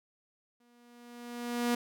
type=tone with exponential growth; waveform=sawtooth; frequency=240 Hz; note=B3; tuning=49 cents flat; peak=-22 dBFS; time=0.6-1.75 s; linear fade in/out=5 ms; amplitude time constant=250 ms; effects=none